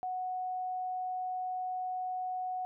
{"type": "tone", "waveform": "sine", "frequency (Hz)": 738, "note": "F#5", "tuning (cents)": -5, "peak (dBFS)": -33, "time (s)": [0.03, 2.65], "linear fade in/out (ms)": 0, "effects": []}